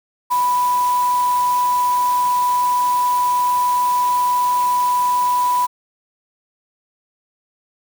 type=tone in noise; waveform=sine; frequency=987.8 Hz; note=B5; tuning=in tune; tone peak=-14 dBFS; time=0.3-5.67 s; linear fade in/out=20 ms; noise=white; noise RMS=-32 dBFS; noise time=0.3-5.67 s; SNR=+15 dB; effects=none